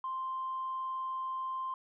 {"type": "tone", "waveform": "sine", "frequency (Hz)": 1046.5, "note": "C6", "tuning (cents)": 0, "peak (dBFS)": -33, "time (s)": [0.04, 1.74], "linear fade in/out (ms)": 2, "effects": ["tanh soft clip ceiling -29 dBFS"]}